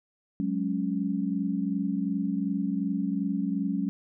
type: chord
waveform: sine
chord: F# suspended second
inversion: none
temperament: equal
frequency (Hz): 185 / 207.7 / 277.2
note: F#3 / G#3 / C#4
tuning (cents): 0 / 0 / 0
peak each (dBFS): -30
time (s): 0.4-3.89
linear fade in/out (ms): 0
effects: none